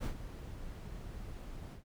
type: noise with ADSR envelope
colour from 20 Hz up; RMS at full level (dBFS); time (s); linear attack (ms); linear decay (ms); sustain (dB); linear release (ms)
brown; -33; 0-1.84; 41; 97; -12; 120
effects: none